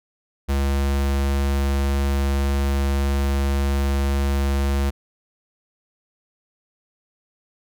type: tone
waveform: square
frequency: 69.3 Hz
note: C#2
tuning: in tune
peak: -19 dBFS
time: 0.48-4.91 s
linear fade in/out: 20 ms
effects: none